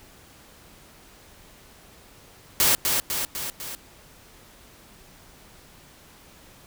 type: noise with echo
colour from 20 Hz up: white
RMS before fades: -19 dBFS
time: 2.6-2.75 s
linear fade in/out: 0 ms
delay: 250 ms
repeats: 4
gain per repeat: -4 dB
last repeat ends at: 3.75 s
effects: pink hiss -51 dBFS RMS until 6.66 s